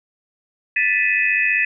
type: tone cluster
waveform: sine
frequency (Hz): 1761 / 1985 / 2485 / 2580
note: A6 / B6 / D#7 / E7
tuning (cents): +1 / +8 / -3 / -38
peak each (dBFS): -21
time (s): 0.76-1.65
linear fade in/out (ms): 5
effects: none